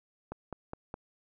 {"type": "click train", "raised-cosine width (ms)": 1, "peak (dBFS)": -24, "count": 4, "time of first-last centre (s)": [0.32, 0.941], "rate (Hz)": 4.83, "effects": []}